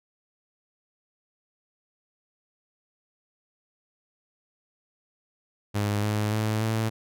sawtooth tone with pitch steps, 103.3 / 105.84 / 108.44 / 111.1 Hz, G#2 / G#2 / A2 / A2, -9 / +33 / -25 / +17 cents, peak -20 dBFS, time 5.74-6.9 s, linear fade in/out 20 ms, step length 290 ms, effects none

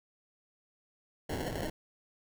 white noise with sample-and-hold, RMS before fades -36 dBFS, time 1.29-1.7 s, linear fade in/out 5 ms, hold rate 1225 Hz, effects none

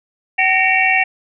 sine tone cluster, 760 / 1850 / 2247 / 2326 / 2723 Hz, F#5 / A#6 / C#7 / D7 / F7, +46 / -14 / +23 / -17 / -44 cents, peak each -18 dBFS, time 0.38-1.04 s, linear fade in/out 10 ms, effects none

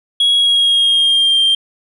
sine tone with pitch glide, 3322 to 3176 Hz, G#7 to G7, 0 to +22 cents, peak -7 dBFS, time 0.2-1.55 s, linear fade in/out 5 ms, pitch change -78 cents, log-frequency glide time 0.35-1.41 s, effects tanh soft clip ceiling -8 dBFS

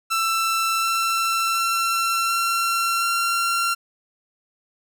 sawtooth tone with pitch steps, 1334 / 1343.3 / 1352.6 / 1362 / 1371.5 Hz, E6 / E6 / E6 / F6 / F6, +20 / +32 / +44 / -44 / -32 cents, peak -16 dBFS, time 0.1-3.75 s, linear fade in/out 20 ms, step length 730 ms, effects none

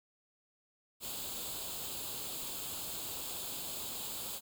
white noise with comb filter, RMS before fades -41 dBFS, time 1-4.41 s, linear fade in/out 50 ms, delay 0.26 ms, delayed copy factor +0.7, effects none

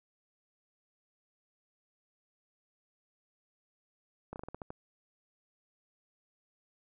slowing click train, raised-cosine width 1 ms, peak -27 dBFS, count 8, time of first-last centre 4.33-4.705 s, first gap 29 ms, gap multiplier 1.2, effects none

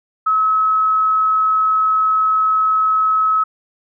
sine tone, 1287 Hz, E6, 42 cents flat, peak -12 dBFS, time 0.26-3.44 s, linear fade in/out 10 ms, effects none

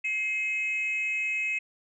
sine tone pair together, 2119 / 2555 Hz, C7 / D#7, +21 / +45 cents, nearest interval minor third, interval 324 cents, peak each -31 / -26 dBFS, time 0.04-1.59 s, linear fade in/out 10 ms, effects tanh soft clip ceiling -22 dBFS

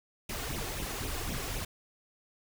pink noise with flanger, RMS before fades -36 dBFS, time 0.29-1.65 s, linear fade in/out 5 ms, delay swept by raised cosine 0.31 to 2.81 ms, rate 3.9 Hz, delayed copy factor +0.7, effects none

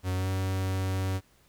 45% pulse tone with pitch glide, 92.5 to 94.66 Hz, F#2 to F#2, 0 to +40 cents, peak -27 dBFS, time 0.03-1.21 s, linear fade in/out 50 ms, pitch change +40 cents, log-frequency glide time 0.15-0.28 s, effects pink hiss -63 dBFS RMS until 1.48 s

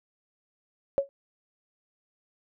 sine tone with exponential decay, 554.4 Hz, C#5, in tune, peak -16 dBFS, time 0.98-1.09 s, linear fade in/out 0 ms, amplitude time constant 22 ms, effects none

